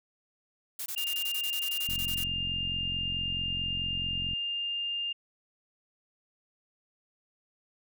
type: noise bursts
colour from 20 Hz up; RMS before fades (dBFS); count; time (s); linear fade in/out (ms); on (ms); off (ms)
blue; -36; 16; 0.79-2.24; 5; 70; 22
type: tone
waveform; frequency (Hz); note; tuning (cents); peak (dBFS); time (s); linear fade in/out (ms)
sine; 2807; F7; +8; -30; 0.96-5.13; 10
type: click train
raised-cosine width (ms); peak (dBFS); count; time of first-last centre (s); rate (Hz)
5; -28; 110; 1.89-4.334; 44.6
effects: none

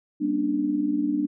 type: tone cluster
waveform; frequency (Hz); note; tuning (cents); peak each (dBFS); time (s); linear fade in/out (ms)
sine; 198.4 / 238.3 / 276.3 / 296.4; G3 / A#3 / C#4 / D4; +21 / +38 / -6 / +16; -32 / -30 / -31 / -23; 0.2-1.27; 20
effects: none

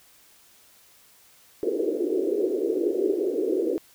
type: band-pass noise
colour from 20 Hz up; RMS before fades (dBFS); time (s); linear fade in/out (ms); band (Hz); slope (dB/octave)
pink; -25; 1.63-3.78; 0; 330 to 460; 48
effects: white hiss -56 dBFS RMS until 3.94 s

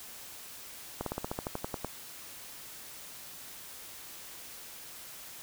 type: slowing click train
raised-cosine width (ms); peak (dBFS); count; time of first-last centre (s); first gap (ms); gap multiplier
1; -19; 12; 1.01-1.847; 53; 1.07
effects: white hiss -47 dBFS RMS until 5.42 s

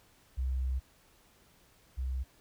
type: tone pair in turn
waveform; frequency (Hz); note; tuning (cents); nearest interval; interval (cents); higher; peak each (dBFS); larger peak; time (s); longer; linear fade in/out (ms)
sine; 64.6 / 64.6; C2 / C2; -21 / -21; unison; 0; neither; -29 / -31; first; 0.37-0.8 / 1.97-2.24; first; 20
effects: pink hiss -64 dBFS RMS until 2.4 s

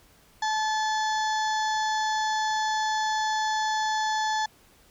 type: harmonic tone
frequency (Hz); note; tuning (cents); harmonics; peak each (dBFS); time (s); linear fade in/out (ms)
866; A5; -28; 1 / 2 / 4 / 5 / 6 / 7 / 8; -25 / -31 / -37 / -39 / -41 / -42 / -43; 0.42-4.46; 5
effects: pink hiss -58 dBFS RMS until 4.9 s

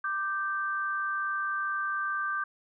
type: tone pair together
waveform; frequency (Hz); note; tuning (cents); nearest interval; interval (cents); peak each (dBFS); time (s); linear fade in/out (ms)
sine; 1183.4 / 1561; D6 / G6; +13 / -8; perfect fourth; 479; -31 / -31; 0.04-2.44; 5
effects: none

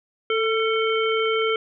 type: harmonic tone with a mistuned harmonic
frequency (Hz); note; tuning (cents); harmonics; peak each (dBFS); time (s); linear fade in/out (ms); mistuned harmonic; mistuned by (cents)
443.3; A4; +13; 1 / 3 / 5 / 7; -21 / -26 / -28 / -29; 0.3-1.56; 2; 3; +30
effects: none

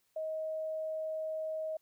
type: tone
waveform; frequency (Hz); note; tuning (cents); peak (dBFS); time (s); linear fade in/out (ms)
sine; 631; D#5; +24; -34; 0.16-1.77; 5
effects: white hiss -75 dBFS RMS until 1.81 s

